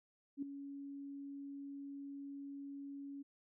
sine tone with ADSR envelope, 279.8 Hz, C#4, 16 cents sharp, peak -35 dBFS, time 0.37-3.23 s, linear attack 54 ms, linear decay 4 ms, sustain -10 dB, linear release 15 ms, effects none

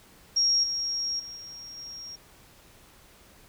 sine tone with level steps, 5588 Hz, F8, in tune, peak -20 / -27 / -38 / -40 / -38 dBFS, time 0.36-2.16 s, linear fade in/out 10 ms, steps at 0.63 / 1.19 / 1.36 / 1.77 s, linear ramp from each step 10 ms, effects pink hiss -55 dBFS RMS until 3.48 s

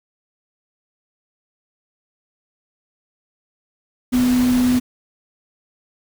sine tone in noise, 249.4 Hz, B3, 17 cents sharp, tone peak -13 dBFS, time 4.12-4.8 s, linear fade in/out 20 ms, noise pink, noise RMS -28 dBFS, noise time 4.12-4.8 s, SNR +12 dB, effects none

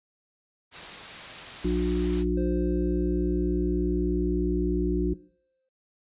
white noise, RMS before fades -39 dBFS, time 0.71-2.25 s, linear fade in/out 50 ms
harmonic tone, 60 Hz, B1, 49 cents flat, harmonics 1 / 3 / 5 / 6, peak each -28 / -28 / -28 / -28 dBFS, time 1.64-5.14 s, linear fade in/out 10 ms
triangle tone with exponential decay, 523.3 Hz, C5, in tune, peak -33 dBFS, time 2.37-5.69 s, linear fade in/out 5 ms, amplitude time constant 720 ms
effects noise-tail reverb RT60 0.5 s tail -20 dB re dry + resampled to 8000 Hz

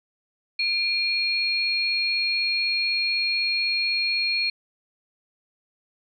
sine tone pair together, 2400 / 4276 Hz, D7 / C8, +37 / +37 cents, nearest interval minor seventh, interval 1000 cents, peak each -24 dBFS, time 0.59-4.5 s, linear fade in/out 5 ms, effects none

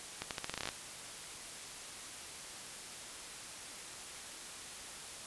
accelerating click train, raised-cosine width 0.2 ms, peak -19 dBFS, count 12, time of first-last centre 0.22-0.689 s, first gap 88 ms, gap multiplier 0.84, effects white hiss -47 dBFS RMS until 5.26 s + resampled to 24000 Hz

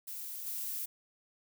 violet noise with level steps, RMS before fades -42 / -38 dBFS, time 0.07-0.86 s, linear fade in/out 10 ms, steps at 0.46 s, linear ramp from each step 10 ms, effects none

